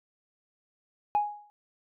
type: tone with exponential decay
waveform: sine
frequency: 830.6 Hz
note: G#5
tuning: in tune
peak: -18 dBFS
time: 1.15-1.5 s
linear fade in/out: 0 ms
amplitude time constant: 74 ms
effects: tanh soft clip ceiling -18 dBFS